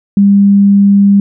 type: tone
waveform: sine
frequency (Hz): 200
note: G3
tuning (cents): +35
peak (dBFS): -3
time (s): 0.17-1.2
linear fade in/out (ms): 2
effects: none